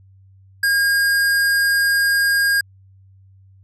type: tone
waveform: square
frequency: 1622 Hz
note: G#6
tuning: 41 cents flat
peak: -15 dBFS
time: 0.63-2.61 s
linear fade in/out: 5 ms
effects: added 96 Hz sine -46 dBFS peak until 3.63 s + resampled to 32000 Hz